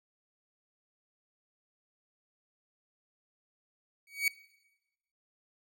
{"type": "tone with exponential growth", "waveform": "40% pulse", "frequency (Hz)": 2255, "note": "C#7", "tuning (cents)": 29, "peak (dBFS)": -22, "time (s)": [4.07, 4.28], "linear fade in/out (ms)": 2, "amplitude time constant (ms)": 45, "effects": ["noise-tail reverb RT60 1.0 s tail -20 dB re dry"]}